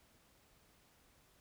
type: silence
effects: pink hiss -69 dBFS RMS until 1.4 s